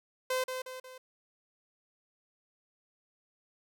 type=tone with echo; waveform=sawtooth; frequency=514 Hz; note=C5; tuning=31 cents flat; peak=-25 dBFS; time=0.3-0.44 s; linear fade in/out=5 ms; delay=180 ms; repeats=3; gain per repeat=-6 dB; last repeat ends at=0.98 s; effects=none